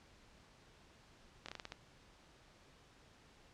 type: slowing click train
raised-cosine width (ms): 0.2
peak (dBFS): -27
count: 7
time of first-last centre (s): 1.46-1.721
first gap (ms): 25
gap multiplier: 1.22
effects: pink hiss -64 dBFS RMS until 3.53 s + low-pass 6000 Hz 12 dB/octave